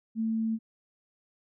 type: tone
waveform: sine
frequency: 223.2 Hz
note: A3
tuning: 25 cents sharp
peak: -26 dBFS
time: 0.15-0.59 s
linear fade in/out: 50 ms
effects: none